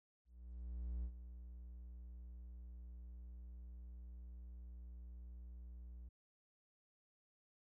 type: tone with ADSR envelope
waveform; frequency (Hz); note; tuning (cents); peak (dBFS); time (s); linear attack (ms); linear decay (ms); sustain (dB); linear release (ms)
triangle; 60.1; B1; -46; -37; 0.25-6.09; 790; 69; -11; 8
effects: none